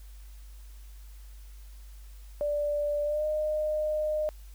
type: tone with pitch glide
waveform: sine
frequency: 587 to 611.6 Hz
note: D5 to D#5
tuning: -1 to -30 cents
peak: -26 dBFS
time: 2.41-4.29 s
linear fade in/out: 0 ms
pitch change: +71 cents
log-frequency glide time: 3.04-3.25 s
effects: added 50 Hz sine -44 dBFS peak until 4.54 s + white hiss -60 dBFS RMS until 4.54 s